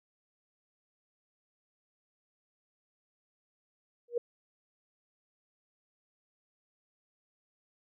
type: tone with exponential growth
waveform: sine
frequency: 477.1 Hz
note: A#4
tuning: 40 cents sharp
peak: -23 dBFS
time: 4.08-4.18 s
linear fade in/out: 5 ms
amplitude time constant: 20 ms
effects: none